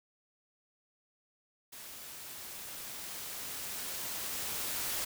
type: noise with level ramp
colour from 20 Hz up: white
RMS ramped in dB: -48 to -35 dBFS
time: 1.72-5.05 s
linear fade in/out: 10 ms
effects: none